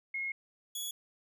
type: tone pair in turn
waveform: sine / 15% pulse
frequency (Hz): 2159 / 3380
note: C#7 / G#7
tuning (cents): -46 / +30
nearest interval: minor sixth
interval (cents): 776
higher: second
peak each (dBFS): -33 / -29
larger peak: second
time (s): 0.14-0.32 / 0.75-0.91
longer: first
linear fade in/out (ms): 5
effects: none